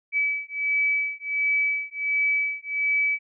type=beating tone pair; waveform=sine; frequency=2292 / 2293.4 Hz; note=D7 / D7; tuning=-43 / -42 cents; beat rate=1.4 Hz; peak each=-25 dBFS; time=0.12-3.19 s; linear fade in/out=50 ms; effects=none